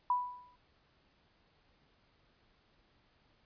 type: tone with exponential decay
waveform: sine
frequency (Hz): 987.8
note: B5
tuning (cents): 0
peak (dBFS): -25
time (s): 0.1-0.56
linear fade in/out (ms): 2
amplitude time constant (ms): 100
effects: pink hiss -70 dBFS RMS until 3.45 s + resampled to 11025 Hz

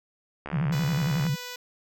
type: click train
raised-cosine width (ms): 0.5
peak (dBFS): -20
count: 59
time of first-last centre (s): 0.46-1.267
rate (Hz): 71.9
type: tone with vibrato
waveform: sine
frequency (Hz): 153.7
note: D#3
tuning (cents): -21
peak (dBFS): -23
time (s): 0.52-1.36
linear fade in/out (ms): 20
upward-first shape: square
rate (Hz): 11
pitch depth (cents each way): 180
type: tone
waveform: 5% pulse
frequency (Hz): 493.9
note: B4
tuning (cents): 0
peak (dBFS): -24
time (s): 0.72-1.56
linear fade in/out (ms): 5
effects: none

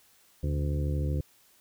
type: harmonic tone with a mistuned harmonic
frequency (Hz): 72.8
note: D2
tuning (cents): -15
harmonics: 1 / 2 / 3 / 4 / 5 / 6 / 7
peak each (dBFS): -28 / -31 / -44 / -39 / -42 / -47 / -42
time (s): 0.43-1.21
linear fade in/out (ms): 5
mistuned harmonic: 1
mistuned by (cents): +98
effects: white hiss -62 dBFS RMS until 1.6 s

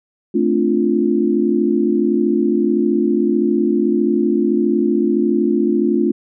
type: chord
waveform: sine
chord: D minor seventh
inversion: second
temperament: equal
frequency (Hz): 220 / 261.6 / 293.7 / 349.2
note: A3 / C4 / D4 / F4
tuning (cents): 0 / 0 / 0 / 0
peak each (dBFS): -18 / -21 / -19 / -17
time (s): 0.34-6.12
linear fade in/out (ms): 10
effects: none

